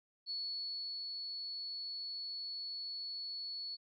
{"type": "tone with ADSR envelope", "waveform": "sine", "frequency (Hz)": 4407, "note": "C#8", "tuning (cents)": -11, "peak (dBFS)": -37, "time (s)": [0.26, 3.77], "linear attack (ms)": 42, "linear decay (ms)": 740, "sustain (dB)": -3, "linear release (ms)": 30, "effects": []}